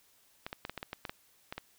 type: clicks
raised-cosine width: 0.3 ms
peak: -22 dBFS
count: 11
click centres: 0.465 / 0.529 / 0.651 / 0.696 / 0.777 / 0.829 / 0.931 / 1.052 / 1.095 / 1.525 / 1.58 s
effects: white hiss -66 dBFS RMS until 1.78 s